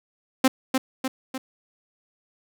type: tone with echo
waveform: sawtooth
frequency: 262.1 Hz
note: C4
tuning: 3 cents sharp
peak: -10 dBFS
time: 0.44-0.48 s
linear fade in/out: 5 ms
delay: 300 ms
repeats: 3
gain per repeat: -5 dB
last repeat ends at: 1.38 s
effects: none